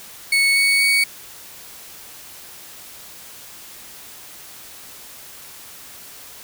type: tone with pitch steps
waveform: 35% pulse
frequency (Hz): 2212 / 2225 / 2238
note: C#7 / C#7 / C#7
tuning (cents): -4 / +6 / +16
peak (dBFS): -12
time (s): 0.32-1.04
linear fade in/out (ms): 5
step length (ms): 240
effects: white hiss -40 dBFS RMS until 6.43 s